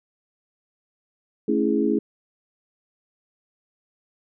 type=chord; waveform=sine; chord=A major seventh; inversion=none; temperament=equal; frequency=220 / 277.2 / 329.6 / 415.3 Hz; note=A3 / C#4 / E4 / G#4; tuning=0 / 0 / 0 / 0 cents; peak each=-24 dBFS; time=1.48-1.99 s; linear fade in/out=5 ms; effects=none